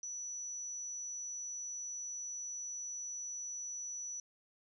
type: tone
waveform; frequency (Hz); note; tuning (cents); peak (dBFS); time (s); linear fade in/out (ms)
sine; 5920; F#8; 0; -40; 0.03-4.2; 2
effects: none